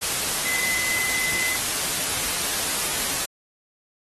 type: tone in noise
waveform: sine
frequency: 2029 Hz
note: B6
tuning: 46 cents sharp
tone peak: -25 dBFS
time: 0.45-1.57 s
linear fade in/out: 20 ms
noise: white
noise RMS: -25 dBFS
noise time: 0.01-3.26 s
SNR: -3 dB
effects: AAC 32 kbps